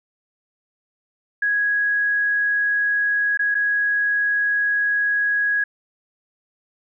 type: tone with dropouts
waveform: sine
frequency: 1661.2 Hz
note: G#6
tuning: in tune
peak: -17 dBFS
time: 1.42-5.64 s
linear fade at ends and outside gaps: 5 ms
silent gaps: 3.374-3.392 / 3.545-3.55 s
effects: none